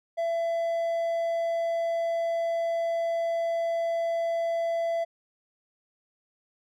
triangle tone, 670 Hz, E5, 28 cents sharp, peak -23 dBFS, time 0.17-5.05 s, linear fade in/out 20 ms, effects none

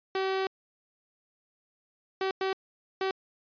sawtooth tone bursts at uneven times, 382.5 Hz, G4, 42 cents flat, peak -23 dBFS, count 4, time 0.15-0.47 / 2.21-2.31 / 2.41-2.53 / 3.01-3.11 s, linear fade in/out 2 ms, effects resampled to 11025 Hz

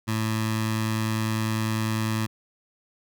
15% pulse tone with notch filter, 110 Hz, A2, in tune, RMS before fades -26 dBFS, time 0.07-2.27 s, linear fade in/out 20 ms, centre 450 Hz, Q 0.96, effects none

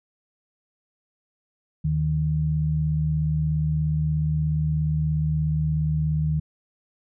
sine tone pair together, 77.1 / 153.99 Hz, D#2 / D#3, -15 / -18 cents, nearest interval octave, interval 1197 cents, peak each -27 / -21 dBFS, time 1.84-6.4 s, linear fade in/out 10 ms, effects none

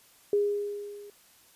sine tone with level ramp, 409.5 Hz, G#4, 24 cents flat, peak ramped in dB -20 to -44 dBFS, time 0.33-1.1 s, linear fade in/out 2 ms, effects white hiss -59 dBFS RMS until 1.55 s + resampled to 32000 Hz

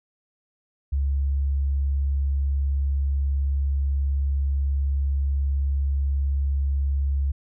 sine tone, 69.3 Hz, C#2, in tune, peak -20 dBFS, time 0.92-7.32 s, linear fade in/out 10 ms, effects none

